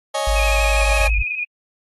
sawtooth chord, C# suspended second, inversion none, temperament just, 554.4 / 623.7 / 831.5 Hz, C#5 / D#5 / G#5, 0 / +4 / +2 cents, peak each -20 dBFS, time 0.14-1.08 s, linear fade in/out 10 ms
sine tone, 52.1 Hz, G#1, 6 cents sharp, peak -16 dBFS, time 0.27-1.22 s, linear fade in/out 5 ms
sine tone with vibrato, 2489 Hz, D#7, in tune, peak -21 dBFS, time 0.35-1.45 s, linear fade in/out 20 ms, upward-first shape square, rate 12 Hz, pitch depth 37 cents each way
effects AAC 32 kbps

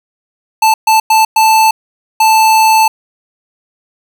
square tone bursts at uneven times, 880 Hz, A5, in tune, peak -6 dBFS, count 5, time 0.62-0.74 / 0.87-1 / 1.1-1.25 / 1.36-1.71 / 2.2-2.88 s, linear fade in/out 5 ms, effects none

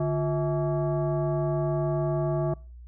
sine tone with frequency modulation, 146.8 Hz, D3, in tune, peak -23 dBFS, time 0-2.54 s, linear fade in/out 5 ms, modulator 499 Hz, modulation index 1.1, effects noise-tail reverb RT60 0.4 s tail -25 dB re dry + added 60 Hz sine -42 dBFS peak until 2.87 s

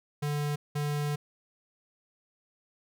square tone bursts at uneven times, 146.83 Hz, D3, in tune, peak -29 dBFS, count 2, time 0.22-0.56 / 0.75-1.16 s, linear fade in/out 10 ms, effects none

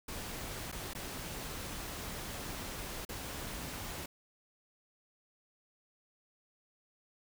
pink noise with dropouts, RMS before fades -42 dBFS, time 0.08-4.06 s, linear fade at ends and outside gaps 5 ms, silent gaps 0.717-0.724 / 0.935-0.949 / 3.051-3.09 s, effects none

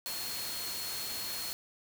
sine tone in noise, 4300 Hz, C8, 47 cents sharp, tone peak -40 dBFS, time 0.06-1.53 s, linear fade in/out 0 ms, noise white, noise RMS -39 dBFS, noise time 0.06-1.53 s, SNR -4 dB, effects none

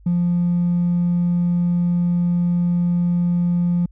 sine tone with hard clipping, 174.61 Hz, F3, in tune, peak -16 dBFS, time 0.06-3.86 s, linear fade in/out 5 ms, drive 1 dB, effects added 50 Hz sine -44 dBFS peak until 3.91 s

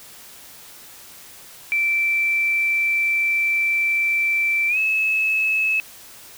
sine tone with pitch glide, 2336 to 2592 Hz, D7 to E7, -10 to -30 cents, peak -17 dBFS, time 1.72-5.8 s, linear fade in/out 0 ms, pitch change +180 cents, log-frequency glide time 4.68-4.78 s, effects white hiss -43 dBFS RMS until 6.37 s

